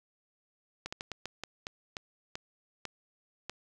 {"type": "slowing click train", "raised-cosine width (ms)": 0.2, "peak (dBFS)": -20, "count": 11, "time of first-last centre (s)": [0.86, 3.496], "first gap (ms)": 65, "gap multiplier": 1.29, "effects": []}